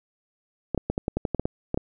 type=clicks; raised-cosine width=2 ms; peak=-11 dBFS; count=12; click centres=0.747 / 0.777 / 0.9 / 0.979 / 1.081 / 1.17 / 1.252 / 1.347 / 1.396 / 1.455 / 1.744 / 1.775 s; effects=none